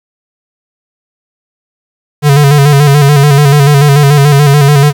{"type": "tone with vibrato", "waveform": "square", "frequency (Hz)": 143.3, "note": "D3", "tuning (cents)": -42, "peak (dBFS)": -3, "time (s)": [2.22, 4.93], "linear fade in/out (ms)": 50, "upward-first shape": "square", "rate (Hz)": 6.9, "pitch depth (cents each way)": 51, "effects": ["7-bit"]}